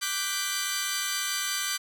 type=chord; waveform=10% pulse; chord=G major seventh; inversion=second; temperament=equal with one note detuned; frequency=1174.7 / 1480 / 1568 / 1983.5 Hz; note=D6 / F#6 / G6 / B6; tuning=0 / 0 / 0 / +7 cents; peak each=-25 / -27 / -24 / -24 dBFS; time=0.01-1.78 s; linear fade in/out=20 ms; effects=none